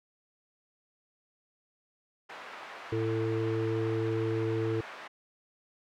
pink band-pass noise, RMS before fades -45 dBFS, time 2.29-5.08 s, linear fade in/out 10 ms, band 740 to 2100 Hz, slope 12 dB/octave
harmonic tone, 111.7 Hz, A2, 27 cents sharp, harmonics 1 / 3 / 4, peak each -32 / -32 / -32 dBFS, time 2.92-4.81 s, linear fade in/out 5 ms
effects none

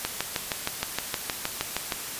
click train, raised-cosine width 0.2 ms, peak -8 dBFS, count 13, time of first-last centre 0.05-1.922 s, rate 6.41 Hz, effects white hiss -35 dBFS RMS until 2.19 s + resampled to 32000 Hz

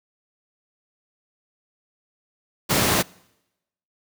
pink high-pass noise, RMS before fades -20 dBFS, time 2.69-3.03 s, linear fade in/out 20 ms, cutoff 100 Hz, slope 12 dB/octave, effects noise-tail reverb RT60 0.9 s tail -25 dB re dry

